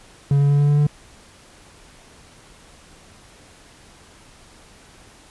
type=tone with pitch steps; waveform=triangle; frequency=140.9 / 142.13 / 143.36 / 144.61 / 145.87 / 147.14 Hz; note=C#3 / C#3 / D3 / D3 / D3 / D3; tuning=+29 / +44 / -41 / -26 / -11 / +4 cents; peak=-11 dBFS; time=0.31-0.868 s; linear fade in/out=2 ms; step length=93 ms; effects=pink hiss -48 dBFS RMS until 5.3 s + resampled to 24000 Hz